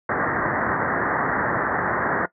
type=low-pass noise; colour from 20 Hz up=white; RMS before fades=-23 dBFS; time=0.09-2.26 s; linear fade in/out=5 ms; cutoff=1900 Hz; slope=96 dB/octave; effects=noise-tail reverb RT60 0.1 s tail -18 dB re dry + high-pass 100 Hz 12 dB/octave